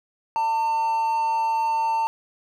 triangle tone with amplitude modulation, 901 Hz, A5, 41 cents sharp, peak -17 dBFS, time 0.36-2.07 s, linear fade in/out 0 ms, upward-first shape sine, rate 279 Hz, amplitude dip 25%, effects none

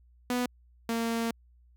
sawtooth tone pair in turn, 246.9 / 229.8 Hz, B3 / A#3, 0 / -25 cents, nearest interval minor second, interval 125 cents, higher first, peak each -23 / -24 dBFS, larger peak first, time 0.3-0.46 / 0.89-1.31 s, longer second, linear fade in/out 2 ms, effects added 60 Hz sine -57 dBFS peak until 1.76 s

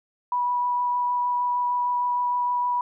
sine tone with vibrato, 979 Hz, B5, 15 cents flat, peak -21 dBFS, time 0.32-2.81 s, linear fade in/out 2 ms, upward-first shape sine, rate 6.5 Hz, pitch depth 8 cents each way, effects none

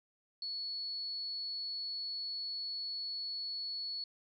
sine tone, 4400 Hz, C#8, 14 cents flat, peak -37 dBFS, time 0.42-4.04 s, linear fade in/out 2 ms, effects none

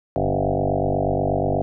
sine tone with frequency modulation, 388.8 Hz, G4, 14 cents flat, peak -18 dBFS, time 0.16-1.62 s, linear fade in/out 0 ms, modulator 48.3 Hz, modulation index 7.1, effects none

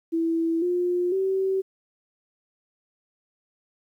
sine tone with pitch steps, 329.6 / 355.3 / 383 Hz, E4 / F4 / G4, 0 / +30 / -40 cents, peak -21 dBFS, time 0.12-1.62 s, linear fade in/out 20 ms, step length 500 ms, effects 10-bit

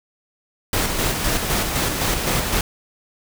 pink noise with tremolo, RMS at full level -20 dBFS, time 0.73-2.61 s, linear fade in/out 2 ms, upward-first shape square, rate 3.9 Hz, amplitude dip 35%, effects none

